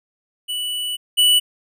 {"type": "tone pair in turn", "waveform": "square", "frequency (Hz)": [2960, 2960], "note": ["F#7", "F#7"], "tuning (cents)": [0, 0], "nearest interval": "unison", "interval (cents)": 0, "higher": "neither", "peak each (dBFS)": [-23, -12], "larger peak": "second", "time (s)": [[0.48, 0.97], [1.17, 1.4]], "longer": "first", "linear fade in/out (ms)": 20, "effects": []}